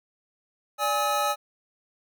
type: tone cluster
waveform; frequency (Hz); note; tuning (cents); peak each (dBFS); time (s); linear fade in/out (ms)
square; 583 / 827 / 1281; D5 / G#5 / E6; -13 / -8 / -50; -30 / -28 / -27; 0.78-1.36; 50
effects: none